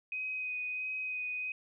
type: tone with vibrato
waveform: sine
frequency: 2508 Hz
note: D#7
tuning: 13 cents sharp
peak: -34 dBFS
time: 0.12-1.52 s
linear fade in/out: 2 ms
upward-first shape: sine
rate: 1.5 Hz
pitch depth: 13 cents each way
effects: none